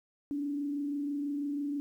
sine tone with frequency modulation, 287 Hz, D4, 40 cents flat, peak -31 dBFS, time 0.31-1.8 s, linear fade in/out 0 ms, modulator 26.1 Hz, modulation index 0.35, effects 11-bit

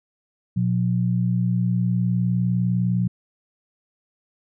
sine tone pair together, 120 / 179.8 Hz, B2 / F#3, -49 / -49 cents, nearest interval perfect fifth, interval 700 cents, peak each -21 dBFS, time 0.56-3.08 s, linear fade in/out 10 ms, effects none

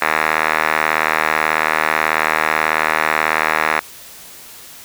5% pulse tone with band-pass filter, 78.3 Hz, D#2, 11 cents sharp, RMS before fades -17 dBFS, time 0.01-3.8 s, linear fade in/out 10 ms, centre 1600 Hz, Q 8.1, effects white hiss -38 dBFS RMS until 4.84 s

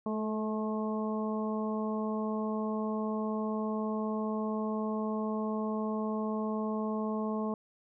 harmonic tone with a mistuned harmonic, 215.7 Hz, A3, 34 cents flat, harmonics 1 / 2 / 3 / 4 / 5, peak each -32 / -37 / -40 / -43 / -41 dBFS, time 0.06-7.54 s, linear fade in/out 2 ms, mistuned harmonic 2, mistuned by +16 cents, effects none

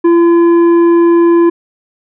triangle tone with tanh clipping, 340 Hz, F4, 46 cents flat, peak -6 dBFS, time 0.04-1.5 s, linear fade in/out 10 ms, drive 12 dB, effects none

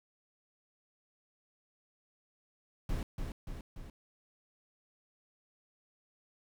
brown noise with echo, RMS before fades -34 dBFS, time 2.89-3.03 s, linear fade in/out 2 ms, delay 290 ms, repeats 3, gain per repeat -4 dB, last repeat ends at 3.9 s, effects none

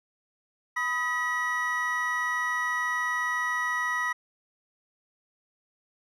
triangle tone cluster, 994 / 1260 / 1933 Hz, B5 / D#6 / B6, +11 / +21 / -38 cents, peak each -32 / -30 / -26 dBFS, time 0.76-4.13 s, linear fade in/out 10 ms, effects none

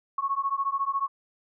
sine beating tone pair, 1095 / 1109 Hz, C#6 / C#6, -22 / 0 cents, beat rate 14 Hz, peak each -28 dBFS, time 0.18-1.08 s, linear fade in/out 5 ms, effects none

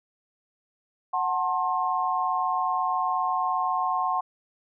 sine chord, F# diminished, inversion none, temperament just, 740 / 888 / 1065.6 Hz, F#5 / A5 / C6, 0 / +16 / +31 cents, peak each -27 / -30 / -26 dBFS, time 1.13-4.21 s, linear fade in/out 10 ms, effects none

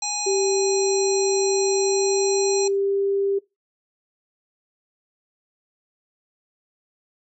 harmonic tone, 830.6 Hz, G#5, in tune, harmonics 1 / 3 / 5 / 7 / 9, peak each -31 / -36 / -30 / -28 / -29 dBFS, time 0.02-2.68 s, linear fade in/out 5 ms
sine tone with pitch glide, 390.7 to 395.9 Hz, G4 to G4, -6 to +17 cents, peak -19 dBFS, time 0.26-3.39 s, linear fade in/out 10 ms, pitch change +23 cents, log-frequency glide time 1.75-2.91 s
effects noise-tail reverb RT60 0.2 s tail -21 dB re dry

